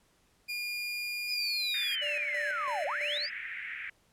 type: tone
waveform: 30% pulse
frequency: 2422 Hz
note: D#7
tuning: 47 cents flat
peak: -31 dBFS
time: 0.48-1.96 s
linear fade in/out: 20 ms
type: linear two-way sweep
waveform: sine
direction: down then up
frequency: 5100 to 538 to 5100 Hz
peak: -31 dBFS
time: 1.27-3.3 s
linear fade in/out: 50 ms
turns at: 2.86 s
type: band-pass noise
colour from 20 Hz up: white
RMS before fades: -40 dBFS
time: 1.74-3.9 s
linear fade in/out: 5 ms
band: 1700 to 2300 Hz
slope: 48 dB/octave
type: tone with tremolo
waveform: square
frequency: 587.3 Hz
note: D5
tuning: in tune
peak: -38 dBFS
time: 2.01-3.27 s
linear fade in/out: 20 ms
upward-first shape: square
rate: 3 Hz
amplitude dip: 60%
effects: pink hiss -68 dBFS RMS until 4.12 s + low-pass 12000 Hz 12 dB/octave